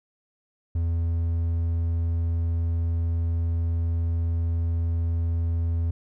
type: tone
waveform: triangle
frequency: 83.6 Hz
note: E2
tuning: 25 cents sharp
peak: -20 dBFS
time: 0.75-5.91 s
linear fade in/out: 5 ms
effects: none